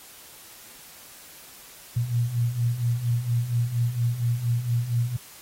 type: beating tone pair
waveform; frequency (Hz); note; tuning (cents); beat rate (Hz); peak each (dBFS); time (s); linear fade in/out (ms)
sine; 116.54 / 120.84; A#2 / B2; 0 / -37; 4.3; -28 / -23; 1.96-5.17; 10
effects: white hiss -47 dBFS RMS until 5.41 s + AAC 48 kbps